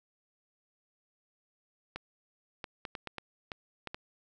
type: clicks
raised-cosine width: 0.3 ms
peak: -22 dBFS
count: 9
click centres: 1.96 / 2.642 / 2.852 / 2.952 / 3.073 / 3.183 / 3.518 / 3.873 / 3.945 s
effects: none